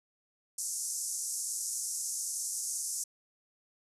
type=band-pass noise; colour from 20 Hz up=pink; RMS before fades=-36 dBFS; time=0.58-3.04 s; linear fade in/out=5 ms; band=5800 to 11000 Hz; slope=48 dB/octave; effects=resampled to 32000 Hz